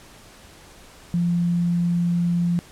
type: tone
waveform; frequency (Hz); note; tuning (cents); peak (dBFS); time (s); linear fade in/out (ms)
sine; 173; F3; -16; -18; 1.14-2.59; 0
effects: pink hiss -47 dBFS RMS until 2.71 s + low-pass 11000 Hz 12 dB/octave